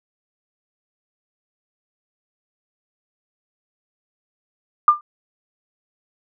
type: tone with exponential decay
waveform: sine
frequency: 1198 Hz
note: D6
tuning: 34 cents sharp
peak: -4 dBFS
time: 4.88-5.01 s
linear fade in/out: 2 ms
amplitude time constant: 28 ms
effects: none